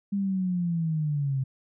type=linear sweep; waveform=sine; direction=down; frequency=201.9 to 130.81 Hz; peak=-24 dBFS; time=0.12-1.44 s; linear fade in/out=10 ms; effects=none